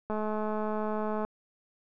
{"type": "click train", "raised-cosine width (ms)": 1, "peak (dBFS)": -20, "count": 247, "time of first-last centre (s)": [0.1, 1.25], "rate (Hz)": 214, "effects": []}